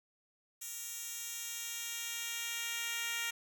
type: tone with high-pass filter sweep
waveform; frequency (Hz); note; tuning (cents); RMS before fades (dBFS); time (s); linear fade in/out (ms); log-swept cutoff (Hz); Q
10% pulse; 466.2; A#4; 0; -40; 0.61-3.31; 10; 6900 to 2100; 0.83
effects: none